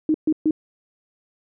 sine tone bursts, 311.1 Hz, D#4, in tune, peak -15 dBFS, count 3, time 0.09-0.509 s, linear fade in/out 2 ms, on 53 ms, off 130 ms, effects none

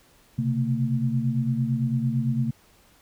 sine tone cluster, 127.9 / 136.8 / 227.2 Hz, C3 / C#3 / A#3, -39 / -23 / -44 cents, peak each -26 dBFS, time 0.38-2.51 s, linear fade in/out 10 ms, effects pink hiss -58 dBFS RMS until 3.01 s

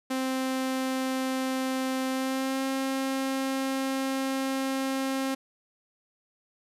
sawtooth tone with pitch glide, 261.6 to 267.4 Hz, C4 to C4, 0 to +38 cents, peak -23 dBFS, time 0.1-5.35 s, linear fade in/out 10 ms, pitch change +38 cents, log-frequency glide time 2.09-2.64 s, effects resampled to 32000 Hz

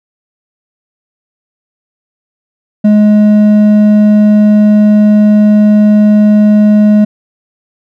sine tone with hard clipping, 210 Hz, G#3, 19 cents sharp, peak -4 dBFS, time 2.84-7.05 s, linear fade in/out 10 ms, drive 5 dB, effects none

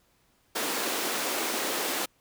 pink high-pass noise, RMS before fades -30 dBFS, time 0.55-2.06 s, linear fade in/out 10 ms, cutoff 280 Hz, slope 24 dB/octave, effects pink hiss -67 dBFS RMS until 2.2 s

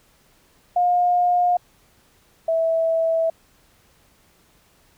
sine tone pair in turn, 712 / 654.3 Hz, F5 / E5, +33 / -13 cents, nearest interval minor second, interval 146 cents, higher first, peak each -15 / -17 dBFS, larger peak first, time 0.76-1.57 / 2.48-3.3 s, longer second, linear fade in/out 5 ms, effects pink hiss -58 dBFS RMS until 4.97 s

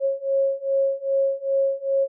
sine beating tone pair, 544 / 546.5 Hz, C#5 / C#5, -33 / -25 cents, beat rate 2.5 Hz, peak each -23 / -22 dBFS, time 0-2.08 s, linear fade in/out 50 ms, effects none

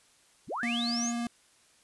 sine linear sweep, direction up, 43.87 to 7040 Hz, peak -31 dBFS, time 0.47-1.13 s, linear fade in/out 50 ms
square tone with vibrato, 236.3 Hz, A#3, 24 cents sharp, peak -31 dBFS, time 0.63-1.27 s, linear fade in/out 2 ms, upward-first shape sine, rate 20 Hz, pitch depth 13 cents each way
effects white hiss -63 dBFS RMS until 1.83 s + resampled to 24000 Hz

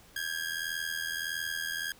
sawtooth ring-modulated tone, 1631 Hz, G#6, 32 cents flat, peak -26 dBFS, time 0.16-1.92 s, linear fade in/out 2 ms, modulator 40.8 Hz, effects pink hiss -57 dBFS RMS until 1.99 s

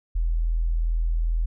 sine tone, 41.23 Hz, E1, 1 cent sharp, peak -20 dBFS, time 0.15-1.46 s, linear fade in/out 10 ms, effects none

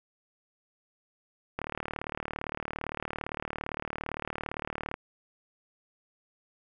click train, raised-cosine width 0.5 ms, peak -18 dBFS, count 127, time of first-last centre 1.59-4.941 s, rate 37.6 Hz, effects none

